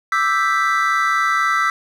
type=chord; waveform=triangle; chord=E minor seventh; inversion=third; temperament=equal; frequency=1174.7 / 1318.5 / 1568 / 1975.5 Hz; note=D6 / E6 / G6 / B6; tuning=0 / 0 / 0 / 0 cents; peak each=-21 / -16 / -22 / -19 dBFS; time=0.12-1.7 s; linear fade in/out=2 ms; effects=none